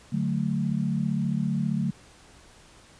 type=chord; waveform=sine; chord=D major; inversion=none; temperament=equal; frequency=146.83 / 185 / 220 Hz; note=D3 / F#3 / A3; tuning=0 / 0 / 0 cents; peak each=-28 dBFS; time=0.12-1.91 s; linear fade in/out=10 ms; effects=pink hiss -53 dBFS RMS until 2.99 s + resampled to 22050 Hz